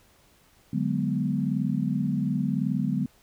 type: chord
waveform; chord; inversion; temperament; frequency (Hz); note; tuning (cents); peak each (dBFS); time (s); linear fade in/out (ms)
sine; G# half-diminished seventh; second; equal; 146.83 / 185 / 207.7 / 246.9; D3 / F#3 / G#3 / B3; 0 / 0 / 0 / 0; -29; 0.73-3.06; 5
effects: pink hiss -60 dBFS RMS until 3.22 s